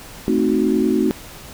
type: chord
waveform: sine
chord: A diminished seventh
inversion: none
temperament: equal with one note detuned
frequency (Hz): 220.6 / 261.6 / 311.1 / 370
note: A3 / C4 / Eb4 / Gb4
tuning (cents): +5 / 0 / 0 / 0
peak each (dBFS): -20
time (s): 0.28-1.11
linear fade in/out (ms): 0
effects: pink hiss -38 dBFS RMS until 1.53 s